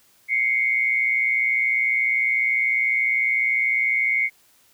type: tone pair together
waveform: sine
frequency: 2097 / 2217 Hz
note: C7 / C#7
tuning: +3 / 0 cents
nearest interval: minor second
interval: 97 cents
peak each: -21 dBFS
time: 0.28-4.3 s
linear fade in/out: 50 ms
effects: white hiss -58 dBFS RMS until 4.73 s